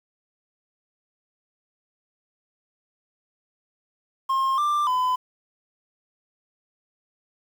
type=tone with pitch steps; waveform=triangle; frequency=1067 / 1184 / 1009 Hz; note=C6 / D6 / B5; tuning=+34 / +14 / +37 cents; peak=-18 dBFS; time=4.29-5.16 s; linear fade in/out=10 ms; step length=290 ms; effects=8-bit